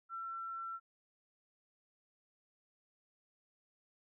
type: tone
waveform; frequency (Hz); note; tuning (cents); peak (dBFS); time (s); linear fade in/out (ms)
sine; 1348; E6; +38; -40; 0.09-0.8; 50
effects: none